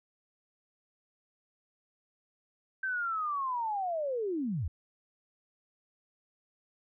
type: linear sweep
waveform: sine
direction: down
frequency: 1568 to 64 Hz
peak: -30 dBFS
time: 2.83-4.68 s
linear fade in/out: 5 ms
effects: none